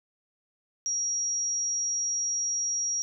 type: tone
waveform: sine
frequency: 5680 Hz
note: F8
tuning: 28 cents sharp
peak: -26 dBFS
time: 0.86-3.02 s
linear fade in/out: 0 ms
effects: none